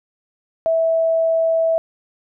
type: tone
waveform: sine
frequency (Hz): 654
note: E5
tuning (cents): -14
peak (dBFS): -14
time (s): 0.66-1.78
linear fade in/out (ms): 0
effects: none